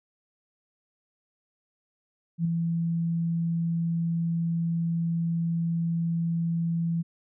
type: tone with ADSR envelope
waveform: sine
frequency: 167.3 Hz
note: E3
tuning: 26 cents sharp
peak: -20 dBFS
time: 2.38-7.03 s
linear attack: 70 ms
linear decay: 5 ms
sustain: -4 dB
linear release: 23 ms
effects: none